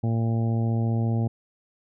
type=harmonic tone; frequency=114.4 Hz; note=A#2; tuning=32 cents flat; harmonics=1 / 2 / 3 / 4 / 5 / 6 / 7; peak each=-22 / -28 / -36 / -39 / -41 / -41 / -41 dBFS; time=0.03-1.28 s; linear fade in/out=10 ms; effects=none